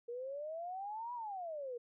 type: exponential two-way sweep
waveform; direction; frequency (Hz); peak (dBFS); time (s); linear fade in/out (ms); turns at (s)
sine; up then down; 466.4 to 987.8 to 466.4; -40; 0.08-1.78; 10; 1.14
effects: none